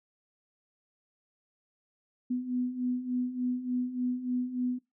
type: beating tone pair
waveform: sine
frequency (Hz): 246.9 / 250.3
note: B3 / B3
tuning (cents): 0 / +23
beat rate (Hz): 3.4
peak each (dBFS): -35 / -30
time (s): 2.3-4.79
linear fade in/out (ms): 10
effects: noise-tail reverb RT60 0.2 s tail -21 dB re dry